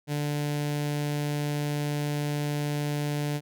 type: tone with notch filter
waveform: sawtooth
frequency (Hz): 146.83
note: D3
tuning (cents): 0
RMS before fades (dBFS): -29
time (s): 0.07-3.41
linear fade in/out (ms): 50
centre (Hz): 1200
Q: 2
effects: none